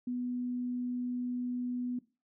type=tone; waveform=sine; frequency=246.9 Hz; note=B3; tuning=in tune; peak=-32 dBFS; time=0.07-1.99 s; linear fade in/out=5 ms; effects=noise-tail reverb RT60 0.3 s tail -18 dB re dry